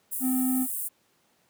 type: high-pass noise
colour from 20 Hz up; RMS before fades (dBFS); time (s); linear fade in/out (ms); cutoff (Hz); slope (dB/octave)
pink; -32; 0.11-0.89; 20; 8700; 48
type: tone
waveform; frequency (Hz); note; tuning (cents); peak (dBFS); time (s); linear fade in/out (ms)
triangle; 257.2; C4; -30; -21; 0.2-0.67; 50
effects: pink hiss -67 dBFS RMS until 1.49 s + high-pass 150 Hz 12 dB/octave